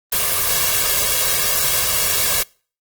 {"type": "noise with comb filter", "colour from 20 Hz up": "white", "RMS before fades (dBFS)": -18, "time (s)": [0.12, 2.43], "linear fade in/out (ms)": 5, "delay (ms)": 1.8, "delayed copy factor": 0.75, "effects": ["noise-tail reverb RT60 0.4 s tail -25 dB re dry", "Opus 24 kbps"]}